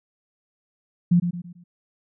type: tone with echo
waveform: sine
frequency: 174.61 Hz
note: F3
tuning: in tune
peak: -13 dBFS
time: 1.11-1.2 s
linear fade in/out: 10 ms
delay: 110 ms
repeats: 4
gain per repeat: -8 dB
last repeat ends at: 1.64 s
effects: none